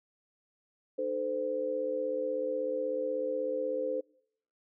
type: tone cluster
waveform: sine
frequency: 303.6 / 439.7 / 516 Hz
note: D#4 / A4 / C5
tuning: -42 / -1 / -24 cents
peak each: -40 / -36 / -31 dBFS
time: 0.98-4.01 s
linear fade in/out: 10 ms
effects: noise-tail reverb RT60 0.7 s tail -25 dB re dry